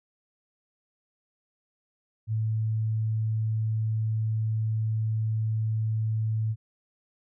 sine tone, 110 Hz, A2, in tune, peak -24 dBFS, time 2.27-6.56 s, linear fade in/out 50 ms, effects none

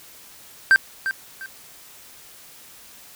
triangle tone with echo, 1568 Hz, G6, in tune, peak -8 dBFS, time 0.71-0.76 s, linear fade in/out 0 ms, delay 350 ms, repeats 2, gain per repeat -11 dB, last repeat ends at 1.46 s, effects white hiss -46 dBFS RMS until 3.15 s

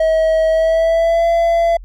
triangle tone with pitch glide, 640 to 675.3 Hz, D#5 to E5, +49 to +42 cents, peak -9 dBFS, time 0-1.77 s, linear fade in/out 5 ms, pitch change +93 cents, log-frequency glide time 0.49-1.27 s, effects added 43 Hz sine -31 dBFS peak until 1.84 s

